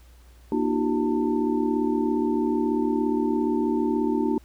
sine tone cluster, 237.5 / 303.9 / 341.6 / 378.5 / 895 Hz, A#3 / D#4 / F4 / F#4 / A5, +33 / -41 / -38 / +39 / +29 cents, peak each -26 / -25 / -30 / -27 / -33 dBFS, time 0.52-4.38 s, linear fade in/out 2 ms, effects added 60 Hz sine -48 dBFS peak until 4.44 s + pink hiss -59 dBFS RMS until 4.44 s

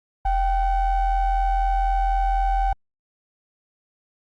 triangle ring-modulated tone, 370 Hz, F#4, in tune, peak -13 dBFS, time 0.25-2.73 s, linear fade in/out 5 ms, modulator 412 Hz, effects Opus 48 kbps

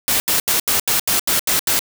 white noise bursts, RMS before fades -17 dBFS, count 9, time 0.08-1.792 s, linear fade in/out 0 ms, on 120 ms, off 79 ms, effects none

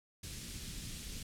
pink band-stop noise, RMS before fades -44 dBFS, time 0.23-1.23 s, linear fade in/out 5 ms, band 210 to 3100 Hz, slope 12 dB/octave, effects low-pass 11000 Hz 12 dB/octave

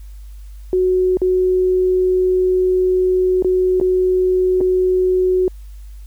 sine tone with dropouts, 368.8 Hz, F#4, 6 cents flat, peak -12 dBFS, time 0.73-5.48 s, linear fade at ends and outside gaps 1 ms, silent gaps 1.171-1.217 / 3.424-3.446 / 3.8-3.812 / 4.606-4.611 s, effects added 50 Hz sine -32 dBFS peak until 6.06 s + white hiss -55 dBFS RMS until 6.06 s

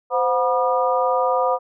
harmonic tone with a mistuned harmonic, 242.4 Hz, B3, 32 cents flat, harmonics 2 / 3 / 4 / 5, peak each -20 / -22 / -23 / -24 dBFS, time 0.1-1.59 s, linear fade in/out 50 ms, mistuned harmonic 2, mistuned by +110 cents, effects none

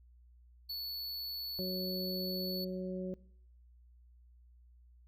square tone, 4435 Hz, C#8, in tune, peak -38 dBFS, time 0.69-2.65 s, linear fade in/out 10 ms
harmonic tone, 185 Hz, F#3, in tune, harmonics 1 / 2 / 3, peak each -38 / -41 / -43 dBFS, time 1.59-3.14 s, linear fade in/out 0 ms
effects noise-tail reverb RT60 0.7 s tail -22 dB re dry + added 60 Hz sine -58 dBFS peak until 5.07 s

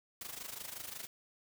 white noise with amplitude modulation, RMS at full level -42 dBFS, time 0.21-1.07 s, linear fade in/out 2 ms, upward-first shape sine, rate 25.5 Hz, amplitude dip 75%, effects none

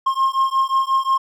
triangle beating tone pair, 1066 / 1071.6 Hz, C6 / C6, +32 / +41 cents, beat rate 5.6 Hz, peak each -17 dBFS, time 0.06-1.18 s, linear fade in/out 10 ms, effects none

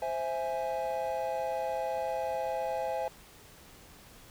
triangle chord, C augmented, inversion none, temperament equal, 523.3 / 659.3 / 830.6 Hz, C5 / E5 / G#5, 0 / 0 / 0 cents, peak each -33 dBFS, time 0.02-3.08 s, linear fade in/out 2 ms, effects pink hiss -54 dBFS RMS until 4.3 s

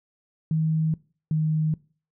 sine tone pair in turn, 158.4 / 156.04 Hz, D#3 / D#3, +31 / +5 cents, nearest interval unison, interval 26 cents, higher first, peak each -20 dBFS, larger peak neither, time 0.51-0.94 / 1.31-1.74 s, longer neither, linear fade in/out 2 ms, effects noise-tail reverb RT60 0.4 s tail -22 dB re dry

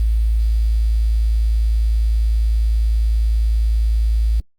sine tone with quantisation, 55 Hz, A1, in tune, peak -13 dBFS, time 0-4.4 s, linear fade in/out 0 ms, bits 7, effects Opus 32 kbps

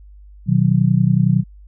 sine chord, B major, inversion none, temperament just, 123.47 / 154.34 / 185.21 Hz, B2 / D#3 / F#3, 0 / -14 / +2 cents, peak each -16 dBFS, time 0.46-1.44 s, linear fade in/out 50 ms, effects added 50 Hz sine -39 dBFS peak until 1.67 s

